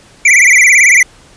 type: tone with vibrato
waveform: square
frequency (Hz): 2161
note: C#7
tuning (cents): -45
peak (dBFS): -4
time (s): 0.25-1.03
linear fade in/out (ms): 5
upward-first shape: sine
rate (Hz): 18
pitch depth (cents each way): 170
effects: pink hiss -42 dBFS RMS until 1.36 s + resampled to 22050 Hz

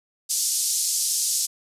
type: band-pass noise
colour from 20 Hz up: pink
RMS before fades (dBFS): -24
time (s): 0.29-1.47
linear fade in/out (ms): 20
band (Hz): 5300 to 11000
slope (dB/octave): 24
effects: resampled to 32000 Hz

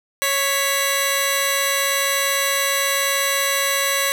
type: tone pair together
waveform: 10% pulse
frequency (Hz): 554.4 / 1980.9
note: C#5 / B6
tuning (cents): 0 / +5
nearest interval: octave + minor seventh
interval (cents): 2205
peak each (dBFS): -12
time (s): 0.22-4.12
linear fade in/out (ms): 0
effects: none

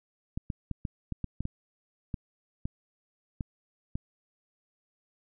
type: clicks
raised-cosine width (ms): 5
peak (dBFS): -20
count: 12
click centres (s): 0.375 / 0.502 / 0.713 / 0.852 / 1.123 / 1.243 / 1.406 / 1.454 / 2.142 / 2.655 / 3.408 / 3.955
effects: none

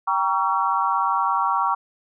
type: chord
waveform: sine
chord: G diminished seventh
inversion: none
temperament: just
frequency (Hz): 784 / 940.8 / 1128.9 / 1354.7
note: G5 / Bb5 / Db6 / Fb6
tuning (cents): 0 / +16 / +31 / +47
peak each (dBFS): -26 / -23 / -22 / -27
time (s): 0.07-1.75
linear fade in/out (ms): 10
effects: none

